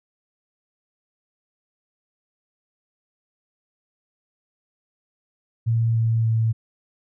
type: tone with pitch steps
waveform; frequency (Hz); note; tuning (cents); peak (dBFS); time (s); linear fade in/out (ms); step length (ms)
sine; 114.6 / 113.55 / 112.5; A#2 / A#2 / A2; -29 / -45 / +39; -17; 5.66-6.53; 20; 290
effects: none